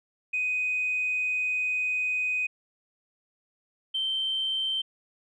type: tone pair in turn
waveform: sine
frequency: 2500 / 3116 Hz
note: D#7 / G7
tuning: +8 / -11 cents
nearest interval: major third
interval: 381 cents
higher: second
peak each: -24 / -25 dBFS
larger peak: first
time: 0.33-2.47 / 3.94-4.82 s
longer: first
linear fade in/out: 10 ms
effects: tanh soft clip ceiling -20 dBFS